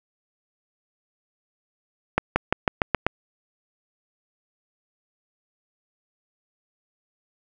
accelerating click train, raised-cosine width 0.5 ms, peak -3 dBFS, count 7, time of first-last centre 2.18-3.066 s, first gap 180 ms, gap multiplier 0.92, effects none

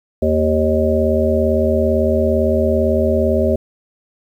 harmonic tone with a mistuned harmonic, 77.78 Hz, D#2, in tune, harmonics 1 / 3 / 5 / 7 / 8, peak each -19 / -19 / -19 / -19 / -19 dBFS, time 0.22-3.56 s, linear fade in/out 5 ms, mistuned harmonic 1, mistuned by +71 cents, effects 8-bit

